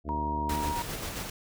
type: harmonic tone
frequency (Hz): 74.5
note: D2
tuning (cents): +25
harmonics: 1 / 2 / 3 / 4 / 5 / 6 / 7 / 8 / 9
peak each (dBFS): -34 / -43 / -39 / -38 / -43 / -47 / -51 / -52 / -45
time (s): 0.04-0.75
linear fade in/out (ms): 50
type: tone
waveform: sine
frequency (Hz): 945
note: A#5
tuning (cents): +23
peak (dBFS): -30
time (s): 0.09-0.82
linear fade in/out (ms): 0
type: noise with tremolo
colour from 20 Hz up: pink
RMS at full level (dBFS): -35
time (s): 0.49-1.3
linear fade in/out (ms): 5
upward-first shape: square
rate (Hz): 7.5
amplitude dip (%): 30
effects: none